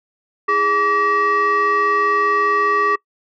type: tone with frequency modulation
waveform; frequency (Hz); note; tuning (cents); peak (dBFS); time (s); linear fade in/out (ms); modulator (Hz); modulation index
sine; 1154; D6; -31; -12; 0.48-2.96; 10; 741; 0.84
effects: noise-tail reverb RT60 0.1 s tail -24 dB re dry + tanh soft clip ceiling -10 dBFS